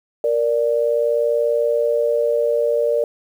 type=tone pair together; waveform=sine; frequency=466.9 / 587.3 Hz; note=A#4 / D5; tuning=+3 / 0 cents; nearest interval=major third; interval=397 cents; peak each=-18 dBFS; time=0.24-3.04 s; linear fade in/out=2 ms; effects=8-bit